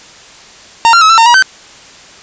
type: tone with pitch steps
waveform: 45% pulse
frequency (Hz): 920 / 1378 / 1286 / 1336 / 913 / 959 / 1539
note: A#5 / F6 / E6 / E6 / A#5 / A#5 / G6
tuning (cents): -23 / -24 / -43 / +23 / -36 / +49 / -32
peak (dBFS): -3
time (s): 0.85-1.424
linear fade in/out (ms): 0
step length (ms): 82
effects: white hiss -36 dBFS RMS until 2.22 s + resampled to 16000 Hz